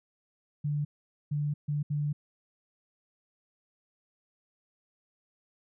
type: tone bursts at uneven times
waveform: sine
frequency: 147 Hz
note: D3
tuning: 2 cents sharp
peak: -27 dBFS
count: 4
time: 0.64-0.85 / 1.31-1.54 / 1.68-1.83 / 1.9-2.13 s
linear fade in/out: 10 ms
effects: none